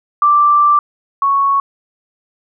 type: tone pair in turn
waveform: sine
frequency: 1174.7 / 1108.8 Hz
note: D6 / C#6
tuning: 0 / 0 cents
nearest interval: minor second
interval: 100 cents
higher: first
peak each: -7 / -10 dBFS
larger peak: first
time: 0.22-0.79 / 1.22-1.6 s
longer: first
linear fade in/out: 2 ms
effects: none